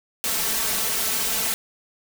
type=noise with comb filter; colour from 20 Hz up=white; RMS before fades=-24 dBFS; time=0.24-1.54 s; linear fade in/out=0 ms; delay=4.5 ms; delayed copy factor=+0.95; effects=none